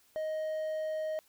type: tone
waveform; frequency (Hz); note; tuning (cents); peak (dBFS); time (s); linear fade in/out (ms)
triangle; 625; D#5; +8; -30; 0.16-1.19; 0
effects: white hiss -66 dBFS RMS until 1.28 s